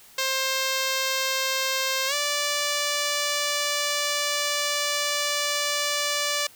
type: tone with pitch glide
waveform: 5% pulse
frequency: 529 to 583.6 Hz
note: C5 to D5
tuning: +19 to -11 cents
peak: -12 dBFS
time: 0.18-6.47 s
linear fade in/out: 5 ms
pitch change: +170 cents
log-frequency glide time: 2.07-2.14 s
effects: white hiss -51 dBFS RMS until 6.55 s